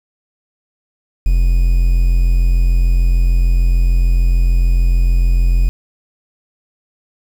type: tone with quantisation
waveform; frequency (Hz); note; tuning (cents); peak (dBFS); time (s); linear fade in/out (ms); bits
triangle; 43.36; F1; -12; -7; 1.26-5.69; 0; 6
effects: none